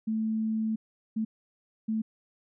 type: tone bursts at uneven times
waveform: sine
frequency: 220 Hz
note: A3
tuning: in tune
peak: -26 dBFS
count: 3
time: 0.07-0.76 / 1.16-1.25 / 1.88-2.02 s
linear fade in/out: 10 ms
effects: none